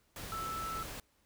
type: tone in noise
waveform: sine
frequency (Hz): 1318.5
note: E6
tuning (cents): 0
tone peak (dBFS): -37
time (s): 0.32-0.83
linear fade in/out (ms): 2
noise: pink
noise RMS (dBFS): -44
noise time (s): 0.16-1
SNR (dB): +4
effects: pink hiss -72 dBFS RMS until 1.25 s